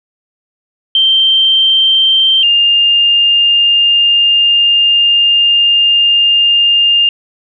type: tone pair in turn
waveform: sine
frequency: 3136 / 2811 Hz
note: G7 / F7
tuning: 0 / +11 cents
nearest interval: major second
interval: 189 cents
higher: first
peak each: -6 / -6 dBFS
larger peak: neither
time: 0.95-2.43 / 2.43-7.09 s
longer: second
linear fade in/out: 2 ms
effects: none